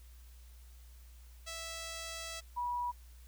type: tone pair in turn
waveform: 5% pulse / sine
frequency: 658 / 972 Hz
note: E5 / B5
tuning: -3 / -28 cents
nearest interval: perfect fifth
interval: 675 cents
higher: second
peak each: -30 / -33 dBFS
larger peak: first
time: 1.46-2.41 / 2.56-2.92 s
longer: first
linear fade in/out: 20 ms
effects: added 60 Hz sine -52 dBFS peak until 3.27 s + white hiss -65 dBFS RMS until 3.27 s

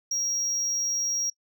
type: tone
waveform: sine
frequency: 5640 Hz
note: F8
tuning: 16 cents sharp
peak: -22 dBFS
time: 0.11-1.3 s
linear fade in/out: 5 ms
effects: noise-tail reverb RT60 0.1 s tail -23 dB re dry + tanh soft clip ceiling -24 dBFS

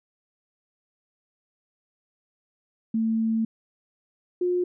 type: tone pair in turn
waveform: sine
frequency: 223.7 / 357.8 Hz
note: A3 / F4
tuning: +29 / +42 cents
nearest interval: minor sixth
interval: 813 cents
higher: second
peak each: -21 dBFS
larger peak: neither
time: 2.94-3.45 / 4.41-4.64 s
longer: first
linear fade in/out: 5 ms
effects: none

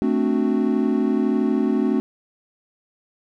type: chord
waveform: triangle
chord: D dominant seventh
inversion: second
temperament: equal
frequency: 220 / 261.6 / 293.7 / 370 Hz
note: A3 / C4 / D4 / F#4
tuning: 0 / 0 / 0 / 0 cents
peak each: -20 / -20 / -22 / -23 dBFS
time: 0.02-2 s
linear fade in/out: 0 ms
effects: none

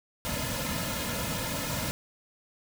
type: noise with comb filter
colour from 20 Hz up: pink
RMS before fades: -32 dBFS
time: 0.25-1.91 s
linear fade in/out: 0 ms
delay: 2.6 ms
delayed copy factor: -0.9
effects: none

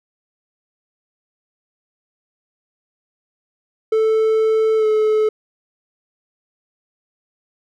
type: tone with pitch glide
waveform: triangle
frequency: 440 to 431.4 Hz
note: A4 to A4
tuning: 0 to -34 cents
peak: -11 dBFS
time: 3.92-5.29 s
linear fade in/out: 5 ms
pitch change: -34 cents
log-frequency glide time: 4.77-4.86 s
effects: none

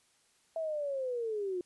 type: linear sweep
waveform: sine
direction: down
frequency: 659.3 to 350.2 Hz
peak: -32 dBFS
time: 0.56-1.61 s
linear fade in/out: 2 ms
effects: white hiss -69 dBFS RMS until 1.65 s + resampled to 24000 Hz

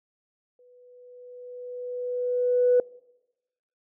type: tone with exponential growth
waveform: sine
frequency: 494.1 Hz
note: B4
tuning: 1 cent sharp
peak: -14 dBFS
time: 0.59-2.8 s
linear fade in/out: 2 ms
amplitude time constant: 480 ms
effects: noise-tail reverb RT60 1.0 s tail -24 dB re dry + tanh soft clip ceiling -11 dBFS

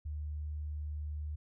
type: tone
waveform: sine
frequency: 75.1 Hz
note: D2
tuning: 39 cents sharp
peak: -36 dBFS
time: 0.05-1.36 s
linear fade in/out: 10 ms
effects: none

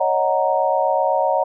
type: chord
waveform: sine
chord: D# minor seventh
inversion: third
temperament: equal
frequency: 554.4 / 622.3 / 740 / 932.3 Hz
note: C#5 / D#5 / F#5 / A#5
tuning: 0 / 0 / 0 / 0 cents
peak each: -21 dBFS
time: 0-1.44 s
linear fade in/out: 10 ms
effects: none

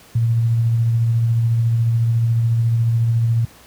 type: tone with tremolo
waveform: sine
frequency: 115.6 Hz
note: A#2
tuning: 14 cents flat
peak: -12 dBFS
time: 0.15-3.45 s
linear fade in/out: 5 ms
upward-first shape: triangle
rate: 14 Hz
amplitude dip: 30%
effects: pink hiss -46 dBFS RMS until 3.66 s + high-pass 60 Hz 12 dB/octave

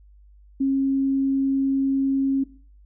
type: tone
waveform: sine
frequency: 271 Hz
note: C#4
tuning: 39 cents flat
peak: -18 dBFS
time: 0.6-2.44 s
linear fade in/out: 10 ms
effects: noise-tail reverb RT60 0.4 s tail -17 dB re dry + added 50 Hz sine -48 dBFS peak until 2.85 s

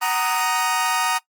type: chord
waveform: sawtooth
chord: D# minor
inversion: first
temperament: just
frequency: 746.7 / 933.4 / 1244.5 Hz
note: F#5 / A#5 / D#6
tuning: +16 / +2 / 0 cents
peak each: -22 / -18 / -20 dBFS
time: 0.01-1.19 s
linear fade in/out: 20 ms
effects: noise-tail reverb RT60 0.1 s tail -19 dB re dry + Opus 24 kbps

